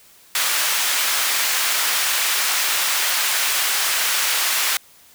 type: high-pass noise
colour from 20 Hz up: pink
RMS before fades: -20 dBFS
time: 0.35-4.77 s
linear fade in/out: 2 ms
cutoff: 1400 Hz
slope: 12 dB/octave
effects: white hiss -50 dBFS RMS until 5.14 s